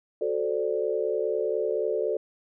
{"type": "chord", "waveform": "sine", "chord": "D dominant seventh", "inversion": "first", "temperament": "equal", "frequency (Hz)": [370, 440, 523.3, 587.3], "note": ["F#4", "A4", "C5", "D5"], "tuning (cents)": [0, 0, 0, 0], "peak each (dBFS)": [-31, -27, -32, -31], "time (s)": [0.21, 2.17], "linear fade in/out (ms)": 5, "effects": []}